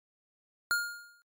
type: tone with exponential decay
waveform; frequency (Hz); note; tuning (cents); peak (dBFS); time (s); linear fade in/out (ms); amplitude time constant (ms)
square; 1416; F6; +23; -24; 0.71-1.22; 0; 110
effects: MP3 96 kbps